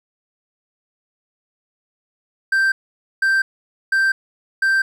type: tone bursts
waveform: triangle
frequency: 1568 Hz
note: G6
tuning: in tune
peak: -12 dBFS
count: 4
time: 2.52-4.82 s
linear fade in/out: 5 ms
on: 200 ms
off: 500 ms
effects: none